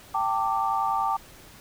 sine chord, G suspended second, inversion none, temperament equal with one note detuned, 784 / 894.3 / 1174.7 Hz, G5 / A5 / D6, 0 / +28 / 0 cents, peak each -27 dBFS, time 0.14-1.17 s, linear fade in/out 10 ms, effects pink hiss -49 dBFS RMS until 1.6 s

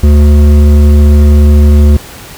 sine tone with hard clipping, 73.42 Hz, D2, in tune, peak -3 dBFS, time 0.03-1.97 s, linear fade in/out 5 ms, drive 11 dB, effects pink hiss -29 dBFS RMS until 2.37 s

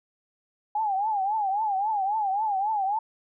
sine tone with vibrato, 820 Hz, G#5, 22 cents flat, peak -23 dBFS, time 0.75-2.99 s, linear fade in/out 5 ms, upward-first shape triangle, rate 3.7 Hz, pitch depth 160 cents each way, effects none

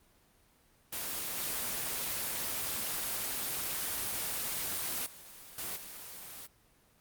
white noise with level steps, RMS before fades -37 / -35 / -51 / -38 / -46 dBFS, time 0.92-6.47 s, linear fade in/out 10 ms, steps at 1.37 / 5.06 / 5.58 / 5.76 s, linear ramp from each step 5 ms, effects pink hiss -66 dBFS RMS until 7 s + Opus 24 kbps

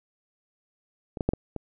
clicks, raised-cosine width 2 ms, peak -21 / -13 / -8 / -14 / -19 dBFS, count 5, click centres 1.172 / 1.208 / 1.29 / 1.335 / 1.563 s, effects none

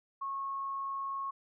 sine tone, 1094 Hz, C#6, 23 cents flat, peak -34 dBFS, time 0.21-1.31 s, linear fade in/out 10 ms, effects none

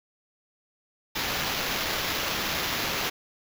white noise with sample-and-hold, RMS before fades -29 dBFS, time 1.15-3.1 s, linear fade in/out 10 ms, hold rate 8820 Hz, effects none

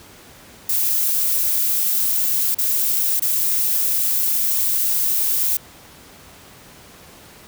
violet noise with dropouts, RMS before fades -19 dBFS, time 0.69-5.57 s, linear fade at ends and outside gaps 5 ms, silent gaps 2.547-2.585 / 3.197-3.22 s, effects pink hiss -44 dBFS RMS until 7.47 s + high-pass 60 Hz 12 dB/octave

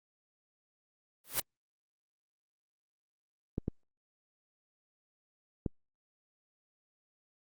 white noise with exponential growth, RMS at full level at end -26 dBFS, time 1.24-1.4 s, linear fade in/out 5 ms, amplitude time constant 34 ms
clicks, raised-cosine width 3 ms, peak -19 dBFS, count 3, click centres 3.581 / 3.681 / 5.662 s
effects Opus 32 kbps

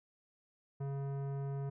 sine tone with tanh clipping, 138.59 Hz, C#3, in tune, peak -38 dBFS, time 0.8-1.7 s, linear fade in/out 10 ms, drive 15 dB, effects none

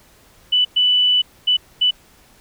sine tone bursts at uneven times, 2980 Hz, F#7, 12 cents sharp, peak -12 dBFS, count 4, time 0.52-0.65 / 0.76-1.22 / 1.47-1.57 / 1.81-1.91 s, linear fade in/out 10 ms, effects pink hiss -51 dBFS RMS until 2.4 s

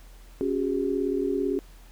sine chord, C# suspended fourth, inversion none, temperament equal with one note detuned, 277.2 / 370 / 407.9 Hz, C#4 / F#4 / G#4, 0 / 0 / -31 cents, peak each -28 dBFS, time 0.41-1.59 s, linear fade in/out 0 ms, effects added 41 Hz sine -46 dBFS peak until 1.91 s + pink hiss -56 dBFS RMS until 1.91 s

